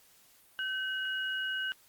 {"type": "tone pair together", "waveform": "sine", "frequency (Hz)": [1536.2, 2900], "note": ["G6", "F#7"], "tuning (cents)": [-35, -35], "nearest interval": "major seventh", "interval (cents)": 1100, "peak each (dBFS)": [-33, -36], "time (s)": [0.59, 1.72], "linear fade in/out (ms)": 0, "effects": ["white hiss -62 dBFS RMS until 1.88 s", "Opus 48 kbps"]}